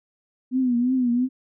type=tone with vibrato; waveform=sine; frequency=249.1 Hz; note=B3; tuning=15 cents sharp; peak=-18 dBFS; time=0.51-1.29 s; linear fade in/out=50 ms; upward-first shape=triangle; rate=2.9 Hz; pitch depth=100 cents each way; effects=none